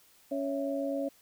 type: tone cluster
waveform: sine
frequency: 278.5 / 555 / 663 Hz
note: C#4 / C#5 / E5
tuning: +8 / +2 / +10 cents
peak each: -33 / -33 / -38 dBFS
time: 0.31-1.09 s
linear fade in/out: 10 ms
effects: white hiss -62 dBFS RMS until 1.21 s